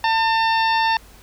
harmonic tone, 899 Hz, A5, 37 cents sharp, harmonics 1 / 2 / 3 / 4 / 5 / 6, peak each -17 / -23 / -27 / -29 / -31 / -33 dBFS, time 0.04-0.97 s, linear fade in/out 2 ms, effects added 50 Hz sine -48 dBFS peak until 1.22 s + pink hiss -48 dBFS RMS until 1.22 s

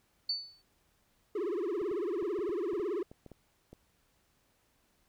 sine tone with exponential decay, 4499 Hz, C#8, 25 cents sharp, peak -27 dBFS, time 0.29-0.62 s, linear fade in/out 5 ms, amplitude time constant 71 ms
triangle tone with vibrato, 378.2 Hz, F#4, 38 cents sharp, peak -29 dBFS, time 1.35-3.03 s, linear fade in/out 5 ms, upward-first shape triangle, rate 18 Hz, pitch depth 290 cents each way
clicks, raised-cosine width 2 ms, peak -36 dBFS, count 11, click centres 1.816 / 1.914 / 2.225 / 2.39 / 2.493 / 2.734 / 2.798 / 3.115 / 3.263 / 3.317 / 3.73 s
effects pink hiss -72 dBFS RMS until 5.08 s

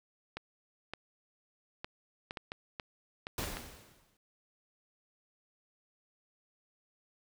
clicks, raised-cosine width 0.3 ms, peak -23 dBFS, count 10, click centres 0.37 / 0.936 / 1.845 / 2.309 / 2.372 / 2.519 / 2.798 / 3.269 / 3.44 / 3.57 s
pink noise with exponential decay, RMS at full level -35 dBFS, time 3.38-4.17 s, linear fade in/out 2 ms, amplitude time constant 170 ms
effects none

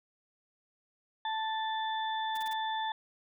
harmonic tone, 880 Hz, A5, in tune, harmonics 1 / 2 / 4, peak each -32 / -40 / -40 dBFS, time 1.25-2.92 s, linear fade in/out 2 ms
white noise bursts, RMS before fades -48 dBFS, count 4, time 2.35-2.534 s, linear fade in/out 5 ms, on 25 ms, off 28 ms
effects none

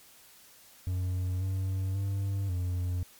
triangle tone with pitch steps, 91.3 / 94.9 / 98.3 / 89.6 Hz, F#2 / F#2 / G2 / F2, -23 / +44 / +5 / +45 cents, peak -26 dBFS, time 0.87-3.03 s, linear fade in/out 0 ms, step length 540 ms, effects white hiss -56 dBFS RMS until 3.19 s + MP3 96 kbps

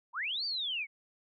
sine linear two-way sweep, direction up then down, 863 to 4708 to 2132 Hz, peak -32 dBFS, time 0.13-0.87 s, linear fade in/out 50 ms, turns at 0.45 s, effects none

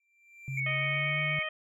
triangle tone with exponential growth, 2358 Hz, D7, 6 cents sharp, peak -34 dBFS, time 0-0.6 s, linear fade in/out 2 ms, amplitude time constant 130 ms
sine tone with pitch glide, 134.9 to 149.68 Hz, C#3 to D3, -47 to +33 cents, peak -33 dBFS, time 0.48-1.39 s, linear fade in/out 0 ms, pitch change +180 cents, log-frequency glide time 0.64-1.22 s
sine tone with vibrato, 2216 Hz, C#7, 1 cent flat, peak -30 dBFS, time 0.57-1.43 s, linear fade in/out 5 ms, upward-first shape sine, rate 8.3 Hz, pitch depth 15 cents each way
harmonic tone, 622.3 Hz, D#5, in tune, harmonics 1 / 2 / 3 / 4 / 5, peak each -39 / -40 / -36 / -38 / -40 dBFS, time 0.66-1.49 s, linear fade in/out 5 ms
effects none

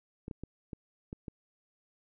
clicks, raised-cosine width 3 ms, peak -27 dBFS, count 6, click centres 0.281 / 0.312 / 0.436 / 0.732 / 1.129 / 1.282 s, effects none

